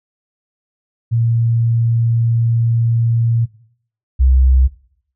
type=tone pair in turn; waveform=sine; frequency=116 / 64.8 Hz; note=A#2 / C2; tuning=-8 / -16 cents; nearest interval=minor seventh; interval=1008 cents; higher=first; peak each=-12 / -8 dBFS; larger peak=second; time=1.11-3.46 / 4.19-4.68 s; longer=first; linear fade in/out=20 ms; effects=noise-tail reverb RT60 0.6 s tail -18 dB re dry